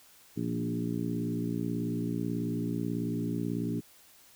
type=harmonic tone with a mistuned harmonic; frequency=58.27 Hz; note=A#1; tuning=in tune; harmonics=2 / 3 / 4 / 5 / 6 / 7; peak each=-37 / -35 / -35 / -35 / -42 / -42 dBFS; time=0.36-3.81 s; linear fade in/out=20 ms; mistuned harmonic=3; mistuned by=-16 cents; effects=white hiss -58 dBFS RMS until 4.35 s